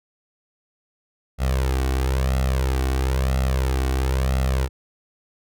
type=tone with flanger; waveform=sawtooth; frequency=65.41 Hz; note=C2; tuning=in tune; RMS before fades=-21 dBFS; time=1.38-4.69 s; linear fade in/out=50 ms; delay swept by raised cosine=1.5 to 2.7 ms; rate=1 Hz; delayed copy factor=+0.7; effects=none